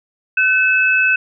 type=tone pair together; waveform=sine; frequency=1516.6 / 2600 Hz; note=F#6 / E7; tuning=+42 / -24 cents; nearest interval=major sixth; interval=934 cents; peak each=-14 dBFS; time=0.37-1.16 s; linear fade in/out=5 ms; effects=none